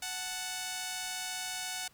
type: tone pair together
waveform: 5% pulse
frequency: 740 / 877.2 Hz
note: F#5 / A5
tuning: 0 / -6 cents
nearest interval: minor third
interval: 294 cents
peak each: -25 / -31 dBFS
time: 0.02-1.88 s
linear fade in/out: 5 ms
effects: pink hiss -63 dBFS RMS until 1.93 s